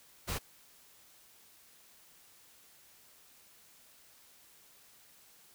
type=noise; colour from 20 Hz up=pink; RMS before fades=-36 dBFS; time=0.27-0.39 s; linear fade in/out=20 ms; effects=white hiss -61 dBFS RMS until 5.54 s